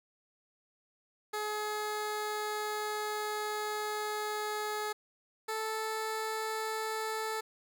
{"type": "tone pair in turn", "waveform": "15% pulse", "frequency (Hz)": [423.5, 438.9], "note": ["G#4", "A4"], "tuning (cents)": [34, -4], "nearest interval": "minor second", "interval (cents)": 62, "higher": "second", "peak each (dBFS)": -27, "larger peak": "neither", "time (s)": [[1.33, 4.93], [5.48, 7.41]], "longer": "first", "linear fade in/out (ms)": 10, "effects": []}